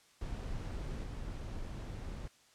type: noise with level steps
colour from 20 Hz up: brown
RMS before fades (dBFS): -40 / -42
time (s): 0.21-2.28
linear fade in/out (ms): 5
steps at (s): 1.03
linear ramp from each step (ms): 10
effects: white hiss -65 dBFS RMS until 2.54 s + low-pass 8000 Hz 12 dB/octave